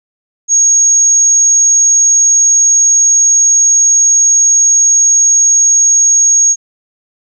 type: tone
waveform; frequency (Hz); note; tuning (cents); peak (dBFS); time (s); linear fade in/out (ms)
sine; 6580; G#8; -17; -5; 0.48-6.56; 50
effects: none